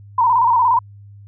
sine tone with vibrato, 964 Hz, B5, 42 cents flat, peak -11 dBFS, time 0.18-0.79 s, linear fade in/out 5 ms, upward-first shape square, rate 17 Hz, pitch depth 72 cents each way, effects added 101 Hz sine -38 dBFS peak until 1.27 s

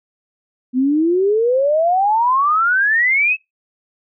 sine exponential sweep, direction up, 246.9 to 2634 Hz, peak -12 dBFS, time 0.73-3.37 s, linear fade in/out 50 ms, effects noise-tail reverb RT60 0.2 s tail -26 dB re dry

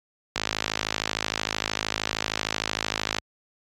click train, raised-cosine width 0.2 ms, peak -6 dBFS, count 151, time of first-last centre 0.36-3.185 s, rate 53.1 Hz, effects high-pass 60 Hz 12 dB/octave + AAC 64 kbps

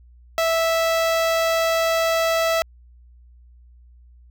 sawtooth tone with notch filter, 657 Hz, E5, 6 cents flat, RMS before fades -20 dBFS, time 0.38-2.62 s, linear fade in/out 0 ms, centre 9900 Hz, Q 1.4, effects added 60 Hz sine -46 dBFS peak until 4.3 s

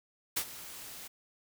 white noise with ADSR envelope, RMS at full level -30 dBFS, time 0.36-1.08 s, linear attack 12 ms, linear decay 68 ms, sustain -16 dB, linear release 12 ms, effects none

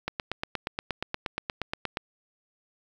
click train, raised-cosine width 0.3 ms, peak -13 dBFS, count 17, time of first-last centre 0.08-1.971 s, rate 8.46 Hz, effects 8-bit

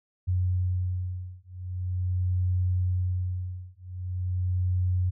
sine beating tone pair, 90.8 / 91.23 Hz, F#2 / F#2, -32 / -24 cents, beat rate 0.43 Hz, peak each -28 dBFS, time 0.27-5.11 s, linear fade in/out 20 ms, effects none

